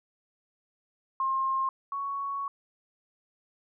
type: tone pair in turn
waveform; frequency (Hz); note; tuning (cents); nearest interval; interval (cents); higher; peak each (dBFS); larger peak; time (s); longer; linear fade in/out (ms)
sine; 1065 / 1113.4; C6 / C#6; +30 / +7; minor second; 77; second; -25 / -30; first; 1.2-1.69 / 1.92-2.48; second; 2
effects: none